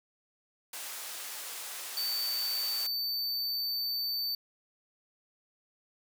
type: band-pass noise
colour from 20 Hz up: white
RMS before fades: -41 dBFS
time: 0.73-2.87 s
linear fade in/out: 5 ms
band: 530 to 16000 Hz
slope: 12 dB/octave
type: tone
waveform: square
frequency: 4561 Hz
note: C#8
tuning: 49 cents sharp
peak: -31 dBFS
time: 1.97-4.35 s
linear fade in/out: 2 ms
effects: none